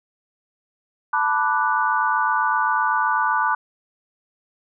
sine chord, B minor seventh, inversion third, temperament equal, 880 / 987.8 / 1174.7 / 1480 Hz, A5 / B5 / D6 / F#6, 0 / 0 / 0 / 0 cents, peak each -23 dBFS, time 1.13-3.55 s, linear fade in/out 5 ms, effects none

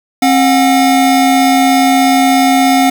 square tone pair together, 267.2 / 724.8 Hz, C4 / F#5, +36 / -36 cents, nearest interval octave + perfect fourth, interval 1728 cents, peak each -10 / -11 dBFS, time 0.22-2.9 s, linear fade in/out 5 ms, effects 7-bit

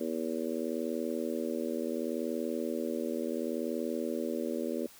harmonic tone, 80.7 Hz, E2, 36 cents flat, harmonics 3 / 4 / 5 / 6 / 7, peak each -36 / -37 / -38 / -39 / -39 dBFS, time 0-4.87 s, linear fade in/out 10 ms, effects white hiss -55 dBFS RMS until 4.99 s

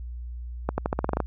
accelerating click train, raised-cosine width 1 ms, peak -10 dBFS, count 10, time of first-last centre 0.69-1.203 s, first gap 90 ms, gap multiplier 0.88, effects added 60 Hz sine -33 dBFS peak until 1.26 s

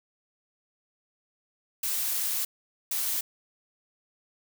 blue noise bursts at uneven times, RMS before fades -29 dBFS, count 2, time 1.83-2.45 / 2.91-3.21 s, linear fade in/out 5 ms, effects none

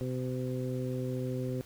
harmonic tone, 127.6 Hz, C3, 43 cents flat, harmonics 1 / 2 / 3 / 4, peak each -34 / -37 / -39 / -40 dBFS, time 0.01-1.61 s, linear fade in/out 0 ms, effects added 50 Hz sine -61 dBFS peak until 1.65 s + pink hiss -55 dBFS RMS until 1.65 s

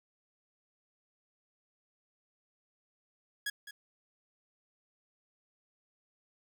sawtooth tone with echo, 1665 Hz, G#6, 4 cents sharp, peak -29 dBFS, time 3.46-3.5 s, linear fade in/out 5 ms, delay 210 ms, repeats 1, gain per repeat -12 dB, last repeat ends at 3.71 s, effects 11-bit

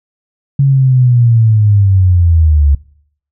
sine linear sweep, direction down, 140 to 69.3 Hz, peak -5 dBFS, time 0.59-2.75 s, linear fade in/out 5 ms, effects noise-tail reverb RT60 0.6 s tail -21 dB re dry

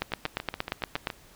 two click trains, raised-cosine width 0.3 ms, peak -17 / -11 dBFS, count 8 / 10, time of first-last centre 0.12-1.102 / 0.02-1.071 s, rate 7.13 / 8.56 Hz, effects pink hiss -55 dBFS RMS until 1.35 s

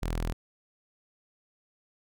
sawtooth tone, 41.3 Hz, E1, 4 cents sharp, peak -25 dBFS, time 0.02-0.33 s, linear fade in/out 10 ms, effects none

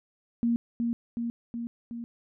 sine tone with echo, 234.5 Hz, A#3, 11 cents sharp, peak -22 dBFS, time 0.43-0.56 s, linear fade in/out 0 ms, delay 370 ms, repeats 4, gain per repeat -3 dB, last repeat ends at 2.04 s, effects none

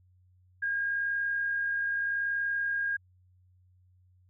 sine tone with amplitude modulation, 1623 Hz, G#6, 40 cents flat, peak -26 dBFS, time 0.62-2.97 s, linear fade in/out 10 ms, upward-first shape sine, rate 60.8 Hz, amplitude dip 30%, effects added 91 Hz sine -60 dBFS peak until 4.29 s

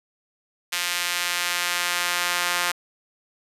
sawtooth tone with high-pass filter sweep, 176.1 Hz, F3, 15 cents sharp, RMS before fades -25 dBFS, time 0.72-2.72 s, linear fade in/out 10 ms, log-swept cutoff 2200 to 1300 Hz, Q 0.89, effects resampled to 32000 Hz

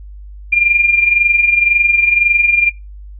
sine tone with amplitude modulation, 2399 Hz, D7, 36 cents sharp, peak -6 dBFS, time 0.52-2.7 s, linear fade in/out 10 ms, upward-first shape sine, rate 21.9 Hz, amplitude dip 70%, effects noise-tail reverb RT60 0.2 s tail -17 dB re dry + added 50 Hz sine -30 dBFS peak until 3.19 s

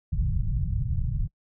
pink low-pass noise, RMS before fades -26 dBFS, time 0.12-1.28 s, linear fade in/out 10 ms, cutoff 160 Hz, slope 48 dB/octave, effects noise-tail reverb RT60 0.1 s tail -25 dB re dry

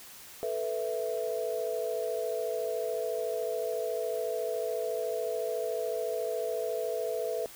sine chord, A suspended second, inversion none, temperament equal, 440 / 493.9 / 659.3 Hz, A4 / B4 / E5, 0 / 0 / 0 cents, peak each -34 dBFS, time 0.43-7.46 s, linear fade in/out 0 ms, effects white hiss -49 dBFS RMS until 7.55 s

